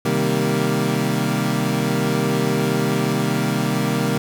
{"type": "chord", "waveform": "25% pulse", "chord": "C minor seventh", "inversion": "none", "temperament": "equal", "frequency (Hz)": [130.81, 155.56, 196, 233.1], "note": ["C3", "Eb3", "G3", "Bb3"], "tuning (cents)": [0, 0, 0, 0], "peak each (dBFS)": -20, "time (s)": [0.05, 4.18], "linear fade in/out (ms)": 5, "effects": []}